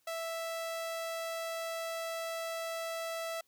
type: tone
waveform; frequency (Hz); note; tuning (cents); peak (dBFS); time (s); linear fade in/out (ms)
sawtooth; 659.3; E5; 0; -32; 0.07-3.41; 5
effects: white hiss -73 dBFS RMS until 3.47 s